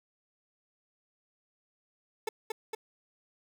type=tone with echo; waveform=30% pulse; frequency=440 Hz; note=A4; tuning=in tune; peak=-27 dBFS; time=2.27-2.29 s; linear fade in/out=5 ms; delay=230 ms; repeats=2; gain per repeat=-2 dB; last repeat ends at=2.75 s; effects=none